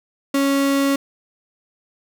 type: tone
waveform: 35% pulse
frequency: 276.8 Hz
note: C#4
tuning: 2 cents flat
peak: -14 dBFS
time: 0.34-0.96 s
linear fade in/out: 5 ms
effects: none